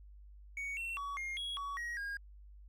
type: tone with pitch steps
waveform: triangle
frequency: 2235 / 2712 / 1130 / 2129 / 3323 / 1127 / 1895 / 1626 Hz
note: C#7 / E7 / C#6 / C7 / G#7 / C#6 / A#6 / G#6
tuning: +14 / +49 / +33 / +30 / 0 / +28 / +28 / -37 cents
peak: -36 dBFS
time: 0.57-2.17 s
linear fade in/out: 2 ms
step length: 200 ms
effects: added 50 Hz sine -52 dBFS peak until 2.68 s